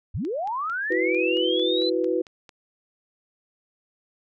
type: linear sweep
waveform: sine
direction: up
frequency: 55 to 4100 Hz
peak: -25 dBFS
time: 0.14-1.9 s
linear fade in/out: 10 ms
type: click train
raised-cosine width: 0.2 ms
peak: -28 dBFS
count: 11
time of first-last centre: 0.25-2.492 s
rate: 4.46 Hz
type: chord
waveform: sine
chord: E suspended second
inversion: none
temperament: just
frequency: 329.6 / 370.8 / 494.4 Hz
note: E4 / F#4 / B4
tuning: 0 / +4 / +2 cents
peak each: -26 / -25 / -25 dBFS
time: 0.9-2.22 s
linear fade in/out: 10 ms
effects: none